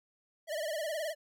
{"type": "tone with vibrato", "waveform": "square", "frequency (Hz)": 622.3, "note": "D#5", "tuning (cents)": 0, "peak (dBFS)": -34, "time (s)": [0.47, 1.15], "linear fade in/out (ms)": 50, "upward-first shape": "sine", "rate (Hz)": 19, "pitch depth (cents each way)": 110, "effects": []}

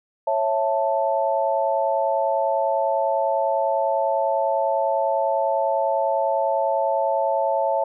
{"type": "chord", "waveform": "sine", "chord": "A major", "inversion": "first", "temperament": "just", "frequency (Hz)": [550, 660, 880], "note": ["C#5", "E5", "A5"], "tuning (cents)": [-14, 2, 0], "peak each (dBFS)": -23, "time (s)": [0.27, 7.84], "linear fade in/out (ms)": 5, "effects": []}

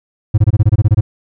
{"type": "tone bursts", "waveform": "triangle", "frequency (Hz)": 105.9, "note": "G#2", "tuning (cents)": 34, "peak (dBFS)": -3, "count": 11, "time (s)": [0.34, 1.01], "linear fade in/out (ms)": 10, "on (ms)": 40, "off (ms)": 23, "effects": []}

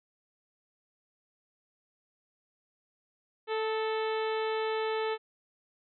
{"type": "harmonic tone with a mistuned harmonic", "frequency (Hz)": 440, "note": "A4", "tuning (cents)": 0, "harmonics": [1, 2, 3, 4, 5, 6, 7, 8, 9], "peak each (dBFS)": [-30, -36, -40, -42, -44, -46, -47, -48, -49], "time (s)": [3.47, 5.18], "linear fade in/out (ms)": 50, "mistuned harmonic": 3, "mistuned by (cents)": -25, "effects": []}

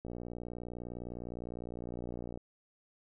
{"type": "click train", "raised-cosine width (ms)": 2, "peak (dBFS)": -29, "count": 140, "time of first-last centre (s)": [0.05, 2.374], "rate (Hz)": 59.8, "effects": []}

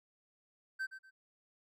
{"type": "tone with echo", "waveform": "triangle", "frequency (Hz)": 1549, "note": "G6", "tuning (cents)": -21, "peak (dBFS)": -33, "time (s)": [0.79, 0.87], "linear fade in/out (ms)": 20, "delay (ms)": 120, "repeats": 2, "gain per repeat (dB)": -11, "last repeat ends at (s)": 1.11, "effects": []}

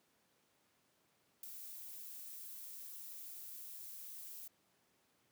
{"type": "noise with ADSR envelope", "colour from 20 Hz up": "violet", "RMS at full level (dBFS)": -45, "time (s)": [1.43, 4.48], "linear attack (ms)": 3, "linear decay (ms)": 11, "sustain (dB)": -5, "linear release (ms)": 7, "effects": ["pink hiss -75 dBFS RMS until 5.31 s", "high-pass 150 Hz 12 dB/octave"]}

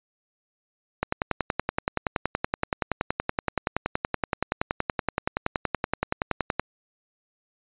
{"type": "click train", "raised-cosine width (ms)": 0.5, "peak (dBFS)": -8, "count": 60, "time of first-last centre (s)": [1.03, 6.596], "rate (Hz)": 10.6, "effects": ["resampled to 8000 Hz"]}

